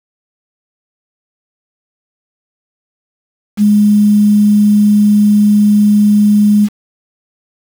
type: tone with quantisation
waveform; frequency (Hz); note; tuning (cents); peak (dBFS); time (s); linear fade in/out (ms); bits
sine; 207.9; G#3; +2; -5; 3.57-6.69; 50; 5
effects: none